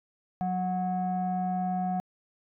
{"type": "tone pair together", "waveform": "sine", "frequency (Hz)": [183.5, 734], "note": ["F#3", "F#5"], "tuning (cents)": [-14, -14], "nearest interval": "2 octaves", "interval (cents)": 2400, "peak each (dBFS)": -28, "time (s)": [0.41, 2], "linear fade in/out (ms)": 0, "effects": ["tanh soft clip ceiling -22 dBFS"]}